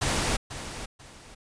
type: noise with echo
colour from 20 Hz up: pink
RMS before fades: -26 dBFS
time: 0.01-0.37 s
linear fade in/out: 10 ms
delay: 490 ms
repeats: 2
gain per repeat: -11 dB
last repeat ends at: 1.35 s
effects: resampled to 22050 Hz